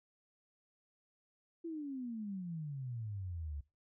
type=exponential sweep; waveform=sine; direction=down; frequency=341.4 to 69.6 Hz; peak=-39 dBFS; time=1.64-3.61 s; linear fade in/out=10 ms; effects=noise-tail reverb RT60 0.3 s tail -22 dB re dry